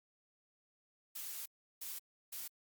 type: noise bursts at uneven times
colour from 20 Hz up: blue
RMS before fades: -44 dBFS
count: 3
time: 1.15-1.46 / 1.81-1.99 / 2.32-2.48 s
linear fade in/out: 10 ms
effects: Opus 48 kbps